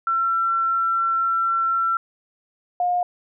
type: tone pair in turn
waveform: sine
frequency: 1351 / 713.2 Hz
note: E6 / F5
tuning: +42 / +36 cents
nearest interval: major seventh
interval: 1106 cents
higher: first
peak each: -18 dBFS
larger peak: neither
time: 0.07-1.97 / 2.8-3.03 s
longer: first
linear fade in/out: 2 ms
effects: none